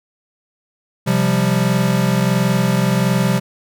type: chord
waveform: square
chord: C suspended fourth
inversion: none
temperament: equal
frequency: 130.81 / 174.61 / 196 Hz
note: C3 / F3 / G3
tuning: 0 / 0 / 0 cents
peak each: -19 dBFS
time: 1.06-3.4 s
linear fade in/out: 20 ms
effects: none